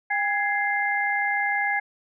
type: tone cluster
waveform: sine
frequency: 805 / 1672 / 2089 Hz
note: G5 / G#6 / C7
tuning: +46 / +11 / -3 cents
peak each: -26 dBFS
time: 0.1-1.8 s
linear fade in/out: 10 ms
effects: none